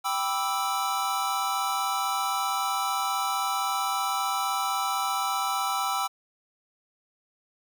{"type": "chord", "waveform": "square", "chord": "E minor seventh", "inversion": "first", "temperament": "equal", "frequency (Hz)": [784, 987.8, 1174.7, 1318.5], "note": ["G5", "B5", "D6", "E6"], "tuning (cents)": [0, 0, 0, 0], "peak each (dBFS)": [-31, -33, -36, -30], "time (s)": [0.04, 6.08], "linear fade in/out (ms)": 20, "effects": []}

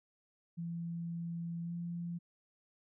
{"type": "tone with pitch glide", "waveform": "sine", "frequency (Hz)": [169, 171.66], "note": ["E3", "F3"], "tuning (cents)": [43, -30], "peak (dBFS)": -37, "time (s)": [0.57, 2.19], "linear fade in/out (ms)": 20, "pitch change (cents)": 27, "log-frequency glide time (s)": [1.63, 1.73], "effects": []}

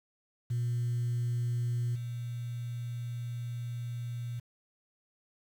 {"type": "tone with level steps", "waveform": "sine", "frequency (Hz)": 120, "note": "B2", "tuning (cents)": -49, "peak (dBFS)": [-27, -34], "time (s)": [0.5, 4.4], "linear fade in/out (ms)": 10, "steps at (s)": 1.95, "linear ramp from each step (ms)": 10, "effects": ["tanh soft clip ceiling -25 dBFS", "9-bit"]}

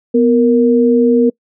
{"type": "tone pair together", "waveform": "sine", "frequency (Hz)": [246.9, 466.1], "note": ["B3", "A#4"], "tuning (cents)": [0, 0], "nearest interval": "major seventh", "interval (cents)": 1100, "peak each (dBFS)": -10, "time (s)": [0.14, 1.3], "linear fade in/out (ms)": 10, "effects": ["noise-tail reverb RT60 0.1 s tail -25 dB re dry"]}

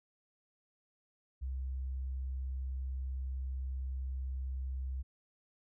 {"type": "tone", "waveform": "sine", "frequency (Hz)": 65.4, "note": "C2", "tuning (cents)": 0, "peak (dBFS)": -35, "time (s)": [1.41, 5.03], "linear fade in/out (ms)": 20, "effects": []}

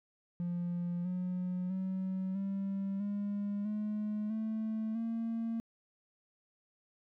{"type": "tone with pitch steps", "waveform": "triangle", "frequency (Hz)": [174.61, 181.4, 188.44, 195.77, 203.4, 211.3, 219.5, 228], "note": ["F3", "F#3", "F#3", "G3", "G#3", "G#3", "A3", "A#3"], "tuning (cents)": [0, -34, 32, -2, -36, 30, -4, -38], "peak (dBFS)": -30, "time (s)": [0.4, 5.6], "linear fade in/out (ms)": 0, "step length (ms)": 650, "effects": ["tanh soft clip ceiling -28 dBFS"]}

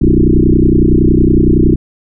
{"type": "tone with frequency modulation", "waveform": "sine", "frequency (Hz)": 181.3, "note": "F#3", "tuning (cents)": -35, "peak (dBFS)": -5, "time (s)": [0.01, 1.76], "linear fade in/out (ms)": 10, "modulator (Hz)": 30.8, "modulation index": 5.9, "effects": []}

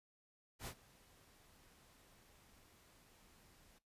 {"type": "noise with ADSR envelope", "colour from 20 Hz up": "pink", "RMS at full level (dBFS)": -45, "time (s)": [0.59, 3.79], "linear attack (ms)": 76, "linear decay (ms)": 73, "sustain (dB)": -22, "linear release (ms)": 13, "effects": ["noise-tail reverb RT60 0.2 s tail -18 dB re dry", "resampled to 32000 Hz"]}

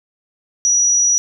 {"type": "tone", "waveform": "sine", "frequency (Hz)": 5830, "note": "F#8", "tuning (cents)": -26, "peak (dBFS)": -11, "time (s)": [0.65, 1.18], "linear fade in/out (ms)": 0, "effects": []}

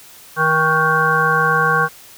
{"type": "harmonic tone with a mistuned harmonic", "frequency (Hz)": 158.3, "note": "D#3", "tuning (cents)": 30, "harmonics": [1, 3, 5, 7, 9, 10], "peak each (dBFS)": [-23, -22, -23, -17, -21, -17], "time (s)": [0.36, 1.89], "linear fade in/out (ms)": 50, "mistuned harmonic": 10, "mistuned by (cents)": -34, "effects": ["white hiss -42 dBFS RMS until 2.17 s"]}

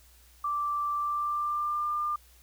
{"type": "tone with pitch glide", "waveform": "sine", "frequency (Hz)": [1172, 1198.7], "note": ["D6", "D6"], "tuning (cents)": [-4, 35], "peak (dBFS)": -27, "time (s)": [0.44, 2.16], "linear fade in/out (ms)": 5, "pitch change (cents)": 39, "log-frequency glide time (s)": [0.94, 1.9], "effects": ["added 60 Hz sine -57 dBFS peak until 2.42 s", "white hiss -60 dBFS RMS until 2.42 s"]}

